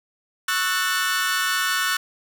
sawtooth chord, F# minor seventh, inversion second, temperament equal with one note detuned, 1108.7 / 1318.5 / 1480 / 1789.7 Hz, C#6 / E6 / F#6 / A6, 0 / 0 / 0 / +29 cents, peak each -25 / -25 / -20 / -23 dBFS, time 0.48-1.97 s, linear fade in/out 5 ms, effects none

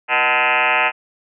sine tone with frequency modulation, 1695 Hz, G#6, 35 cents sharp, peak -13 dBFS, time 0.08-0.92 s, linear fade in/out 50 ms, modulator 135 Hz, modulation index 7.7, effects none

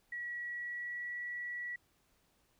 sine tone with pitch glide, 1926 to 1940.5 Hz, B6 to B6, -44 to -31 cents, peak -38 dBFS, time 0.12-1.76 s, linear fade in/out 5 ms, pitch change +13 cents, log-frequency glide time 0.41-1.19 s, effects pink hiss -73 dBFS RMS until 2.59 s

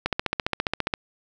click train, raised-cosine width 0.3 ms, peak -7 dBFS, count 14, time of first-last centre 0.06-0.938 s, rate 14.8 Hz, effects none

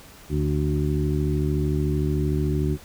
harmonic tone with a mistuned harmonic, 73.42 Hz, D2, in tune, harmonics 1 / 2 / 3 / 4 / 5, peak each -25 / -24 / -32 / -29 / -29 dBFS, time 0.29-2.78 s, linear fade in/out 50 ms, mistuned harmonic 5, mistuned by +16 cents, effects pink hiss -47 dBFS RMS until 2.84 s

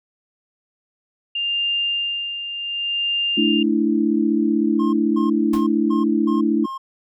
sine tone with tremolo, 2800 Hz, F7, 4 cents sharp, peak -18 dBFS, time 1.35-3.63 s, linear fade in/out 5 ms, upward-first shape sine, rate 0.67 Hz, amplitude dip 60%
sine chord, A suspended fourth, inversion none, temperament equal, 220 / 293.7 / 329.6 Hz, A3 / D4 / E4, 0 / 0 / 0 cents, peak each -20 dBFS, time 3.37-6.66 s, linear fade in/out 10 ms
triangle tone bursts, 1068 Hz, C6, 35 cents sharp, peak -25 dBFS, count 6, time 4.79-6.78 s, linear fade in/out 10 ms, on 140 ms, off 230 ms
pink noise with exponential decay, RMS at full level -30 dBFS, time 5.53-5.7 s, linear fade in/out 5 ms, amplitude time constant 36 ms
effects none

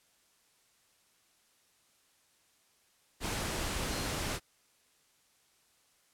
sine tone in noise, 4186 Hz, C8, in tune, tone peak -45 dBFS, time 3.88-4.09 s, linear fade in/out 50 ms, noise pink, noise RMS -35 dBFS, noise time 3.2-4.4 s, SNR -13 dB, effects white hiss -69 dBFS RMS until 6.13 s + low-pass 11000 Hz 12 dB/octave

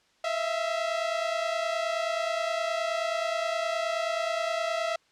sawtooth tone pair together, 646.5 / 676 Hz, E5 / E5, -34 / +43 cents, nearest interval minor second, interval 77 cents, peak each -26 dBFS, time 0.24-4.96 s, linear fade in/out 5 ms, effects white hiss -65 dBFS RMS until 5.11 s + low-pass 5000 Hz 12 dB/octave

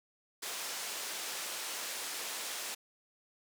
white band-pass noise, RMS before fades -40 dBFS, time 0.42-2.75 s, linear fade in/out 10 ms, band 370 to 9000 Hz, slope 12 dB/octave, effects none

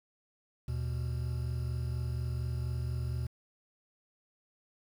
triangle tone pair together, 77.78 / 122.01 Hz, D#2 / B2, 0 / -21 cents, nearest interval minor sixth, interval 779 cents, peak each -33 / -32 dBFS, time 0.68-3.27 s, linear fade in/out 5 ms, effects 9-bit

